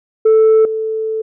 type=tone with level steps; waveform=sine; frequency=440 Hz; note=A4; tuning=in tune; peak=-4 / -16 dBFS; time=0.25-1.22 s; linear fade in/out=10 ms; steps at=0.65 s; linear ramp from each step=2 ms; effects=tanh soft clip ceiling -5 dBFS